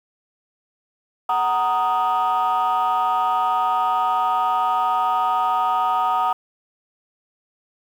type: chord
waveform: sine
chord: D# minor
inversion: first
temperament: just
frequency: 746.7 / 933.4 / 1244.5 Hz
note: F#5 / A#5 / D#6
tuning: +16 / +2 / 0 cents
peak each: -20 dBFS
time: 1.29-6.33 s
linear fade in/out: 5 ms
effects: tanh soft clip ceiling -13 dBFS + 8-bit